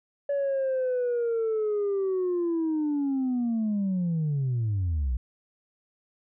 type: linear sweep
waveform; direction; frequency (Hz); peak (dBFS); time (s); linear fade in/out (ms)
sine; down; 570 to 56.6; -22; 0.29-5.17; 5
effects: tanh soft clip ceiling -22 dBFS